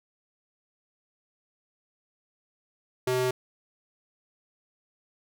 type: tone with high-pass filter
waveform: square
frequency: 127.3 Hz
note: C3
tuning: 47 cents flat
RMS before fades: -26 dBFS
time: 3.07-3.31 s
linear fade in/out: 5 ms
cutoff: 280 Hz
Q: 2.6
effects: none